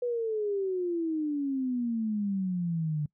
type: exponential sweep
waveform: sine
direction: down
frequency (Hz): 493.9 to 146.83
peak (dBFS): -27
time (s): 0.02-3.06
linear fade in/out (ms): 5
effects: noise-tail reverb RT60 0.1 s tail -24 dB re dry